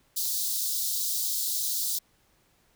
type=high-pass noise; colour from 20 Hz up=white; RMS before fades=-29 dBFS; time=0.16-1.99 s; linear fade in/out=10 ms; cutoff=3700 Hz; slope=48 dB/octave; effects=pink hiss -66 dBFS RMS until 2.75 s